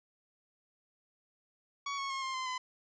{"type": "tone with pitch steps", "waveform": "sawtooth", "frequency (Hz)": [1124, 1101.5, 1079.5, 1057.9, 1036.7, 1015.9], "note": ["C#6", "C#6", "C#6", "C6", "C6", "B5"], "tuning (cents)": [24, -11, -46, 19, -16, 49], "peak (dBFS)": -31, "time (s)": [1.86, 2.58], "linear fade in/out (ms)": 5, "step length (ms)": 120, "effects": ["resampled to 16000 Hz", "12-bit"]}